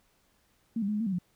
sine tone with pitch steps, 228.2 / 198.3 / 211.1 / 209.5 / 228.3 / 193.2 / 177.3 Hz, A#3 / G3 / G#3 / G#3 / A#3 / G3 / F3, -37 / +20 / +29 / +15 / -36 / -25 / +26 cents, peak -27 dBFS, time 0.76-1.187 s, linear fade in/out 5 ms, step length 61 ms, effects pink hiss -69 dBFS RMS until 1.35 s

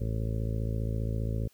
harmonic tone, 55 Hz, A1, in tune, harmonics 1 / 2 / 3 / 4 / 5 / 6 / 7 / 8 / 9 / 10, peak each -32 / -31 / -40 / -40 / -47 / -47 / -47 / -44 / -50 / -46 dBFS, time 0-1.48 s, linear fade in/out 10 ms, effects white hiss -65 dBFS RMS until 1.53 s

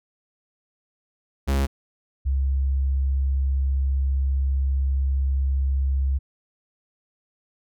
45% pulse / sine tone pair in turn, 68.4 / 67.54 Hz, C#2 / C#2, -23 / -44 cents, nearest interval unison, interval 21 cents, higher first, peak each -19 dBFS, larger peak neither, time 1.47-1.67 / 2.25-6.19 s, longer second, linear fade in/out 20 ms, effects none

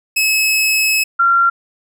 sawtooth / sine tone pair in turn, 2580 / 1375.8 Hz, E7 / F6, -38 / -26 cents, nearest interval major seventh, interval 1088 cents, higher first, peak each -9 dBFS, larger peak neither, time 0.16-1.04 / 1.19-1.5 s, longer first, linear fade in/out 10 ms, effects none

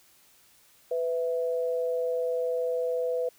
sine tone pair together, 498.6 / 659.3 Hz, B4 / E5, +16 / 0 cents, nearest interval perfect fourth, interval 484 cents, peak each -26 / -34 dBFS, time 0.91-3.29 s, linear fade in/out 5 ms, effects white hiss -60 dBFS RMS until 3.38 s

